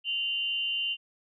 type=tone pair together; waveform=sine; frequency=2794 / 3051 Hz; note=F7 / G7; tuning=0 / -48 cents; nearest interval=major second; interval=152 cents; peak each=-29 / -32 dBFS; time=0.04-0.97 s; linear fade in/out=50 ms; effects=none